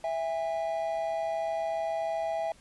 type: tone pair together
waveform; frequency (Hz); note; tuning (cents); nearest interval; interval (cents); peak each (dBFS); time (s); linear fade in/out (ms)
triangle; 659.3 / 812.9; E5 / G#5; 0 / -37; major third; 363; -28 / -32; 0.04-2.52; 2
effects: pink hiss -58 dBFS RMS until 2.6 s + resampled to 24000 Hz